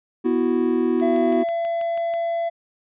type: chord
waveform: triangle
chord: B suspended fourth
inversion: none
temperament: equal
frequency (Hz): 246.9 / 329.6 / 370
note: B3 / E4 / F#4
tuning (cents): 0 / 0 / 0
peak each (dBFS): -20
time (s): 0.24-1.44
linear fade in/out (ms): 20
type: click train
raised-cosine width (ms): 0.2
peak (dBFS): -23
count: 8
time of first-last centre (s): 1-2.138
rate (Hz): 6.15
type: tone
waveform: triangle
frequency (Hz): 675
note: E5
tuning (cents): +41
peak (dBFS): -19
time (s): 1.01-2.5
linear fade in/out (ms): 20
effects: resampled to 8000 Hz